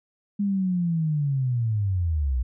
sine linear sweep, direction down, 205.4 to 58.27 Hz, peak -21 dBFS, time 0.39-2.43 s, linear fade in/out 10 ms, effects none

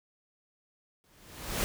pink noise with exponential growth, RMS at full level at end -28 dBFS, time 1.04-1.64 s, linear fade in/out 0 ms, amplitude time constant 130 ms, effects none

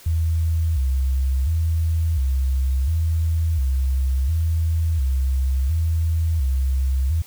sine tone with vibrato, 73.42 Hz, D2, in tune, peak -17 dBFS, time 0.06-7.22 s, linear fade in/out 5 ms, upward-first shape square, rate 0.71 Hz, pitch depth 180 cents each way, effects white hiss -46 dBFS RMS until 7.26 s

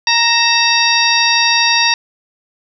harmonic tone with a mistuned harmonic, 932.3 Hz, A#5, in tune, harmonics 1 / 2 / 3 / 4 / 5 / 6, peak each -17 / -17 / -17 / -17 / -17 / -17 dBFS, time 0.07-1.94 s, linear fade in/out 2 ms, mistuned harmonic 3, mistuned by -90 cents, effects none

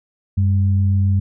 sine tone pair together, 95.1 / 202.3 Hz, F#2 / G#3, +48 / -45 cents, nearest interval octave + minor second, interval 1307 cents, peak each -13 / -24 dBFS, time 0.37-1.2 s, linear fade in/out 10 ms, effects none

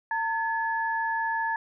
sine tone pair together, 906.4 / 1711 Hz, A#5 / A6, -49 / -49 cents, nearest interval major seventh, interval 1100 cents, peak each -27 / -29 dBFS, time 0.11-1.56 s, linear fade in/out 2 ms, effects none

